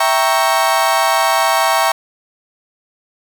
35% pulse chord, E diminished seventh, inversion none, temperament equal, 659.3 / 784 / 932.3 / 1108.7 Hz, E5 / G5 / Bb5 / Db6, 0 / 0 / 0 / 0 cents, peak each -16 dBFS, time 0-1.92 s, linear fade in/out 5 ms, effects none

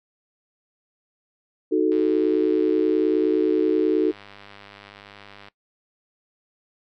sine chord, D# diminished, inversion none, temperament equal, 311.1 / 370 / 440 Hz, D#4 / F#4 / A4, 0 / 0 / 0 cents, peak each -21 dBFS, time 1.71-4.12 s, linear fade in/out 20 ms
click train, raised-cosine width 0.3 ms, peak -27 dBFS, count 361, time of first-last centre 1.92-5.484 s, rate 101 Hz
effects noise-tail reverb RT60 0.1 s tail -19 dB re dry

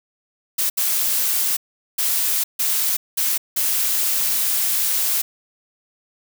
blue noise bursts at uneven times, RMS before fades -20 dBFS, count 6, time 0.58-0.7 / 0.77-1.57 / 1.98-2.44 / 2.59-2.97 / 3.17-3.38 / 3.56-5.22 s, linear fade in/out 10 ms, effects none

